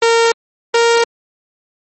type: tone pair in turn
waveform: sawtooth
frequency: 460.7 / 465.8 Hz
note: A#4 / A#4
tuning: -20 / -1 cents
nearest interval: unison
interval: 19 cents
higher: second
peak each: -5 dBFS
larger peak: neither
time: 0.02-0.32 / 0.74-1.04 s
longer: neither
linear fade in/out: 5 ms
effects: MP3 32 kbps